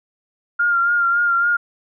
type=tone with vibrato; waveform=sine; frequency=1400 Hz; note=F6; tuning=4 cents sharp; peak=-14 dBFS; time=0.59-1.57 s; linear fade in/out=10 ms; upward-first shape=sine; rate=3.6 Hz; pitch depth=31 cents each way; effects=none